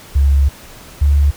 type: tone pair in turn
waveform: sine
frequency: 69.5 / 71.66 Hz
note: C#2 / D2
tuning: +5 / -42 cents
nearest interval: minor second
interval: 53 cents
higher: second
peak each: -8 dBFS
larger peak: neither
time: 0.15-0.49 / 1.01-1.31 s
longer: first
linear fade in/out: 10 ms
effects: pink hiss -38 dBFS RMS until 1.36 s